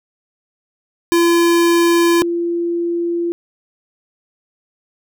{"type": "tone pair in turn", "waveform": ["square", "sine"], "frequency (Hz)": [340.6, 342.5], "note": ["F4", "F4"], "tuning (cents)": [-43, -34], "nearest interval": "unison", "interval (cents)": 9, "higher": "second", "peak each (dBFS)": [-11, -16], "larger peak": "first", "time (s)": [[1.12, 2.22], [2.22, 3.32]], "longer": "neither", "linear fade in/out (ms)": 0, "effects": []}